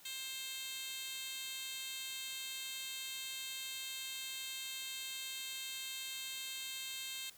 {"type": "tone with high-pass filter", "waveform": "10% pulse", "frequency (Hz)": 528, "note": "C5", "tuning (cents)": 16, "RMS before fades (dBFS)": -44, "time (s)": [0.05, 7.3], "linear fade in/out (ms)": 5, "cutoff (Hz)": 3800, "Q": 1.5, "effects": ["white hiss -60 dBFS RMS until 7.37 s"]}